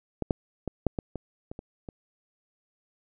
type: clicks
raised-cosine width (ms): 2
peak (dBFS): -15 / -10 / -17 / -9 / -16 / -20 / -24 / -25 / -25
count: 9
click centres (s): 0.223 / 0.308 / 0.677 / 0.867 / 0.988 / 1.157 / 1.515 / 1.591 / 1.888
effects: none